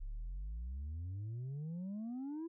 sine exponential sweep, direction up, 32.84 to 340.3 Hz, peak -37 dBFS, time 0-2.48 s, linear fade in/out 20 ms, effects tanh soft clip ceiling -39 dBFS

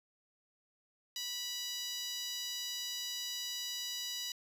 10% pulse tone with high-pass filter, 979 Hz, B5, 15 cents flat, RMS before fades -40 dBFS, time 1.16-4.32 s, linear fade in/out 2 ms, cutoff 3500 Hz, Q 1.2, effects resampled to 32000 Hz

